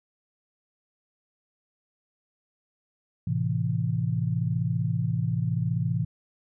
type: chord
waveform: sine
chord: A minor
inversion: none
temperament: equal with one note detuned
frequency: 110 / 130.81 / 165.58 Hz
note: A2 / C3 / E3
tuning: 0 / 0 / +8 cents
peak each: -28 dBFS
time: 3.27-6.05 s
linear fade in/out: 5 ms
effects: none